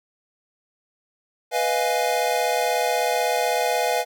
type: chord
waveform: square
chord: F half-diminished seventh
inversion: second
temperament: equal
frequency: 493.9 / 622.3 / 698.5 / 830.6 Hz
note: Cb5 / Eb5 / F5 / Ab5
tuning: 0 / 0 / 0 / 0 cents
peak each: -26 / -28 / -25 / -27 dBFS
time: 1.51-4.05 s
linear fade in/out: 50 ms
effects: none